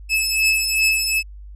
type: beating tone pair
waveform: sawtooth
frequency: 2600 / 2602.6 Hz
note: E7 / E7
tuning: -24 / -23 cents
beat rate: 2.6 Hz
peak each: -17 / -15 dBFS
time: 0.09-1.23 s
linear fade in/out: 50 ms
effects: added 50 Hz sine -35 dBFS peak until 1.55 s + resampled to 32000 Hz